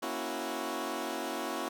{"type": "chord", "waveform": "15% pulse", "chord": "F# dominant seventh", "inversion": "first", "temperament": "equal with one note detuned", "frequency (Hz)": [235, 277.2, 329.6, 370], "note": ["A#3", "C#4", "E4", "F#4"], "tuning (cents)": [14, 0, 0, 0], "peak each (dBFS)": [-35, -33, -32, -33], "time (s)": [0.02, 1.69], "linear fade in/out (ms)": 10, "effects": []}